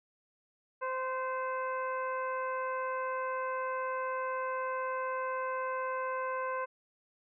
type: harmonic tone with a mistuned harmonic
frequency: 519 Hz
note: C5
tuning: 14 cents flat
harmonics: 1 / 2 / 3 / 4 / 5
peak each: -36 / -35 / -41 / -49 / -51 dBFS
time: 0.81-6.66 s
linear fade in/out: 20 ms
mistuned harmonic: 3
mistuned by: -19 cents
effects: none